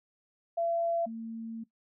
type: tone pair in turn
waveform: sine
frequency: 676 / 226.4 Hz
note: E5 / A3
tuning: +43 / +50 cents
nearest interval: octave + perfect fifth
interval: 1893 cents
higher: first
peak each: -27 / -36 dBFS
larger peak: first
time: 0.57-1.06 / 1.06-1.64 s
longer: second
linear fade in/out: 10 ms
effects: noise-tail reverb RT60 0.1 s tail -17 dB re dry